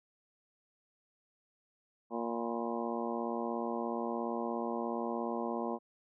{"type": "harmonic tone with a mistuned harmonic", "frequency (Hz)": 117, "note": "A#2", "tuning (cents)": 7, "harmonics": [2, 3, 4, 5, 6, 7, 8, 9], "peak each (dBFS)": [-38, -40, -41, -42, -43, -43, -44, -45], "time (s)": [2.1, 5.79], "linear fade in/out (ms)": 50, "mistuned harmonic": 8, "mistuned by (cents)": 65, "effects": []}